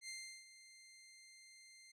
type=tone with ADSR envelope; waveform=15% pulse; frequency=2093 Hz; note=C7; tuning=in tune; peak=-39 dBFS; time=0.01-1.92 s; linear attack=72 ms; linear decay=360 ms; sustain=-14 dB; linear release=10 ms; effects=low-pass 11000 Hz 12 dB/octave